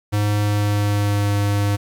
square tone with pitch glide, 103.83 to 101.87 Hz, G#2 to G#2, 0 to -33 cents, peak -17 dBFS, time 0.12-1.77 s, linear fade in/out 20 ms, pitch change -33 cents, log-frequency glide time 0.41-1.34 s, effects 8-bit

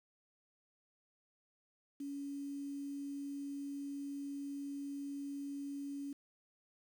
sine tone with quantisation, 281.4 Hz, C#4, 26 cents sharp, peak -40 dBFS, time 2-6.13 s, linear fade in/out 5 ms, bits 10, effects none

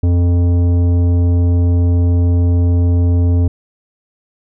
triangle tone with tanh clipping, 87.31 Hz, F2, in tune, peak -11 dBFS, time 0.03-3.48 s, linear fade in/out 5 ms, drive 16 dB, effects none

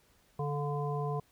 harmonic tone with a mistuned harmonic, 145.8 Hz, D3, 12 cents flat, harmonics 1 / 3 / 5 / 7, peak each -33 / -37 / -40 / -40 dBFS, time 0.39-1.2 s, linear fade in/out 5 ms, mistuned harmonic 5, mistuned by -34 cents, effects pink hiss -67 dBFS RMS until 1.31 s

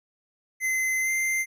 square tone with pitch glide, 2054 to 2086 Hz, C7 to C7, -33 to -6 cents, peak -24 dBFS, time 0.6-1.46 s, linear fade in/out 50 ms, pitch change +27 cents, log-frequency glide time 1.01-1.1 s, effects none

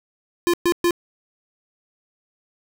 square tone bursts, 347.1 Hz, F4, 11 cents flat, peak -16 dBFS, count 3, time 0.47-0.908 s, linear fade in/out 0 ms, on 66 ms, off 120 ms, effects none

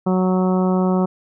harmonic tone, 185 Hz, F#3, in tune, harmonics 1 / 2 / 3 / 4 / 5 / 6 / 7, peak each -16 / -22 / -26 / -28 / -30 / -32 / -33 dBFS, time 0.06-1.06 s, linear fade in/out 10 ms, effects none

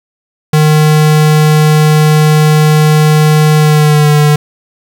square tone with pitch glide, 153.2 to 149.1 Hz, D#3 to D3, -27 to +27 cents, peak -5 dBFS, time 0.53-4.36 s, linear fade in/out 5 ms, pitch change -46 cents, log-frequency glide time 3.57-4.14 s, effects 7-bit

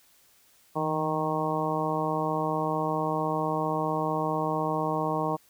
harmonic tone with a mistuned harmonic, 155.56 Hz, D#3, in tune, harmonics 1 / 2 / 3 / 4 / 5 / 6 / 7, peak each -33 / -33 / -33 / -33 / -33 / -33 / -33 dBFS, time 0.75-5.37 s, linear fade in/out 20 ms, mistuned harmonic 1, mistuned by +56 cents, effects white hiss -61 dBFS RMS until 5.49 s

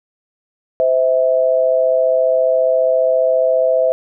sine tone pair together, 515.3 / 650 Hz, C5 / E5, -27 / -24 cents, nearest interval major third, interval 403 cents, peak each -14 dBFS, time 0.8-3.92 s, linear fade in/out 0 ms, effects none

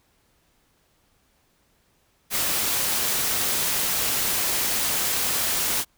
white noise, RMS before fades -24 dBFS, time 2.3-5.85 s, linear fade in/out 50 ms, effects pink hiss -65 dBFS RMS until 5.97 s

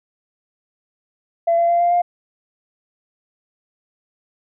sine tone with pitch steps, 676 / 682.7 / 689.4 / 696.2 / 703.1 Hz, E5 / F5 / F5 / F5 / F5, +43 / -40 / -23 / -6 / +11 cents, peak -12 dBFS, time 1.47-2.02 s, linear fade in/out 10 ms, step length 110 ms, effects tanh soft clip ceiling -9 dBFS

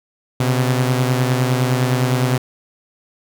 sawtooth beating tone pair, 125.7 / 135.5 Hz, B2 / C#3, +31 / -39 cents, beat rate 9.8 Hz, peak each -12 / -18 dBFS, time 0.4-2.38 s, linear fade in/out 5 ms, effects none

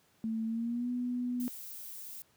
sine tone with pitch glide, 223.2 to 246.2 Hz, A3 to B3, +25 to -5 cents, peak -31 dBFS, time 0.24-1.48 s, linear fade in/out 0 ms, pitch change +170 cents, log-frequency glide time 0.46-0.89 s
violet noise, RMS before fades -45 dBFS, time 1.4-2.22 s, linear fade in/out 0 ms
effects pink hiss -68 dBFS RMS until 2.36 s + high-pass 100 Hz 12 dB/octave

